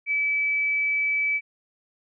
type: tone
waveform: sine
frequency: 2300 Hz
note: D7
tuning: 37 cents flat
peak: -21 dBFS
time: 0.06-1.41 s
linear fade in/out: 50 ms
effects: none